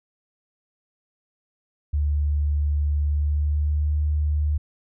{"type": "tone with pitch glide", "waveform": "sine", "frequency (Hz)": [73.42, 74.88], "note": ["D2", "D2"], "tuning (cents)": [0, 34], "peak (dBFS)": -19, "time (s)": [1.93, 4.58], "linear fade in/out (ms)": 10, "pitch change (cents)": 34, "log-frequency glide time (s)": [3.06, 3.91], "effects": []}